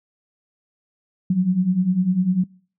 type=beating tone pair; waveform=sine; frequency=176.4 / 186.4 Hz; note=F3 / F#3; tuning=+18 / +13 cents; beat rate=10 Hz; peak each=-22 / -17 dBFS; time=1.3-2.44 s; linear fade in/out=5 ms; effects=noise-tail reverb RT60 0.5 s tail -25 dB re dry